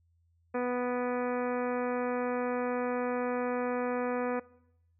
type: harmonic tone with a mistuned harmonic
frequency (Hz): 246.9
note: B3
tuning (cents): 0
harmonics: 1 / 2 / 3 / 4 / 5 / 6 / 7 / 8 / 9 / 10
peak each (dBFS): -34 / -31 / -39 / -41 / -42 / -45 / -45 / -50 / -51 / -51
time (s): 0.54-4.4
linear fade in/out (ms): 10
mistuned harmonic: 9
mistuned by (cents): +38
effects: noise-tail reverb RT60 0.8 s tail -21 dB re dry + added 84 Hz sine -66 dBFS peak until 4.99 s